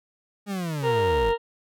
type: linear sweep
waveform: 40% pulse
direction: down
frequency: 207.7 to 38.89 Hz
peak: -26 dBFS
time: 0.46-1.34 s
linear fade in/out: 50 ms
type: harmonic tone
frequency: 464.3 Hz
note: A#4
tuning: 7 cents flat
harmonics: 1 / 2 / 3 / 4 / 6 / 7 / 8 / 9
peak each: -21 / -26 / -40 / -36 / -36 / -45 / -48 / -51 dBFS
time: 0.82-1.38 s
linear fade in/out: 50 ms
effects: none